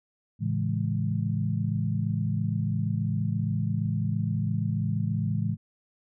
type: chord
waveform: sine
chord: A major seventh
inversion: none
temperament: equal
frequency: 110 / 138.59 / 164.81 / 207.7 Hz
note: A2 / C#3 / E3 / G#3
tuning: 0 / 0 / 0 / 0 cents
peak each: -28 / -32 / -30 / -32 dBFS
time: 0.39-5.57 s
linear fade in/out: 50 ms
effects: none